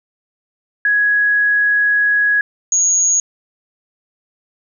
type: tone pair in turn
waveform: sine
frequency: 1669 / 6658 Hz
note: G#6 / G#8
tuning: +8 / +3 cents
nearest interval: 2 octaves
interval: 2395 cents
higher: second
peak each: -11 dBFS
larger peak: neither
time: 0.85-2.41 / 2.72-3.2 s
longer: first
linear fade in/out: 2 ms
effects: none